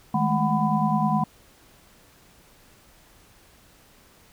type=tone cluster; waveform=sine; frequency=158.3 / 206.9 / 216.8 / 743 / 1000 Hz; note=D#3 / G#3 / A3 / F#5 / B5; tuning=+30 / -6 / -25 / +7 / +21 cents; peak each=-26 dBFS; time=0.14-1.24 s; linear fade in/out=5 ms; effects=pink hiss -55 dBFS RMS until 4.32 s